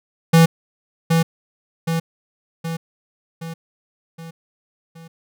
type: tone with echo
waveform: square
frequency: 164.7 Hz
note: E3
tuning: 1 cent flat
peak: -9 dBFS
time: 0.33-0.46 s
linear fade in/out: 10 ms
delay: 770 ms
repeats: 6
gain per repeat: -5 dB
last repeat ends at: 5.08 s
effects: none